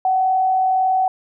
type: tone with frequency modulation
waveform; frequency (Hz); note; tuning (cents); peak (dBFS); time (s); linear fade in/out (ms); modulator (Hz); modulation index
sine; 753; F#5; +30; -14; 0.05-1.08; 2; 41.8; 0.27
effects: none